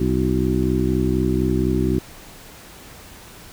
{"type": "harmonic tone with a mistuned harmonic", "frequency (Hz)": 64.1, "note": "C2", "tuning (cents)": -35, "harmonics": [1, 2, 3, 4, 5, 6], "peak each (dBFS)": [-24, -24, -24, -24, -24, -24], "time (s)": [0, 1.99], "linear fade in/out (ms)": 5, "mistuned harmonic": 6, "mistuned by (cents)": -58, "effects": ["pink hiss -42 dBFS RMS until 3.52 s"]}